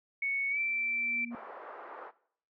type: tone with pitch glide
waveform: sine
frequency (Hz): 2217 to 2338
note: C#7 to D7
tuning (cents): 0 to -8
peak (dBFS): -29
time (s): 0.22-1.25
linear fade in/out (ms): 5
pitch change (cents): +92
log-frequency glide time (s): 0.5-0.59
type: tone with exponential growth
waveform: sine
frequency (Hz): 237.6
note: A#3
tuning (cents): +33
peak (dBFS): -36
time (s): 0.43-1.35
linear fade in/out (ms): 2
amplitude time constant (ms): 200
type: band-pass noise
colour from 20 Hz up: white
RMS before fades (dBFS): -46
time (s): 1.3-2.12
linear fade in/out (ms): 50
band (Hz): 420 to 1300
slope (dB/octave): 24
effects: noise-tail reverb RT60 0.6 s tail -19 dB re dry